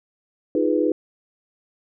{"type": "chord", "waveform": "sine", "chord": "F half-diminished seventh", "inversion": "third", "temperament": "equal", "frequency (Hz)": [311.1, 349.2, 415.3, 493.9], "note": ["Eb4", "F4", "Ab4", "Cb5"], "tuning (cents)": [0, 0, 0, 0], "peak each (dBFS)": [-21, -24, -24, -23], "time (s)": [0.55, 0.92], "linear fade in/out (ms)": 2, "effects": []}